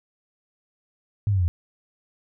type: linear sweep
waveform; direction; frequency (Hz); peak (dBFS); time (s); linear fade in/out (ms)
sine; down; 106.8 to 82.4; -18; 1.27-1.48; 0
effects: none